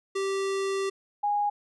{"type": "tone pair in turn", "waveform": ["square", "sine"], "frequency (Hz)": [390, 823.5], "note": ["G4", "G#5"], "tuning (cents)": [-9, -15], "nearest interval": "octave + minor second", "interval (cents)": 1294, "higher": "second", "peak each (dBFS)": [-27, -23], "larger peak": "second", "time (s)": [[0.15, 0.9], [1.23, 1.5]], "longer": "first", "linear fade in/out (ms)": 10, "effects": ["resampled to 22050 Hz"]}